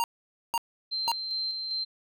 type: tone bursts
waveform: square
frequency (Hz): 932.3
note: A#5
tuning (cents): 0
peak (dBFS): -25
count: 3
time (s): 0-1.117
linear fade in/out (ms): 0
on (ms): 39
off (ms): 500
type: tone with tremolo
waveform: sine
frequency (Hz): 4127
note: C8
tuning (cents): -25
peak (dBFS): -28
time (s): 0.91-1.85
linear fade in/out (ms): 20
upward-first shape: square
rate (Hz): 2.5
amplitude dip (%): 35
effects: none